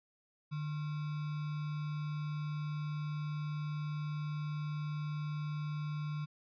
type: tone with sample-and-hold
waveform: sine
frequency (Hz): 150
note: D3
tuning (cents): +37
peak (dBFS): -35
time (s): 0.51-6.26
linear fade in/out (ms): 20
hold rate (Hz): 1225
effects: resampled to 11025 Hz